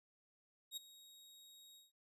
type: tone with ADSR envelope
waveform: sawtooth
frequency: 3775 Hz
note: A#7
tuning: 21 cents sharp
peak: -38 dBFS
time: 0.71-1.92 s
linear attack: 59 ms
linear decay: 12 ms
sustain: -18 dB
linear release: 160 ms
effects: resampled to 32000 Hz